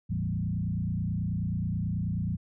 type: tone with frequency modulation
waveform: sine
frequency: 139 Hz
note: C#3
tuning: 5 cents sharp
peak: -27 dBFS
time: 0.09-2.37 s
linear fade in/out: 20 ms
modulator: 29.3 Hz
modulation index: 2.1
effects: none